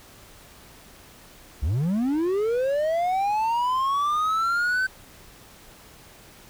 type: linear sweep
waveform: triangle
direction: up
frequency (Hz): 58.8 to 1541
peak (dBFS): -19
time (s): 1.62-4.87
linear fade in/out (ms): 10
effects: pink hiss -49 dBFS RMS until 6.49 s